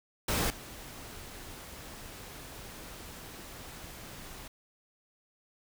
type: noise with level steps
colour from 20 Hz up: pink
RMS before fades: -30 / -46 dBFS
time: 0.28-4.48 s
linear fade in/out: 5 ms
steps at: 0.5 s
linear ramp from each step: 2 ms
effects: none